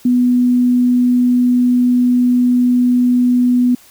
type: tone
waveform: sine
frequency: 246.9 Hz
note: B3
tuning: in tune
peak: -9 dBFS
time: 0.05-3.75 s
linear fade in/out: 5 ms
effects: white hiss -45 dBFS RMS until 3.9 s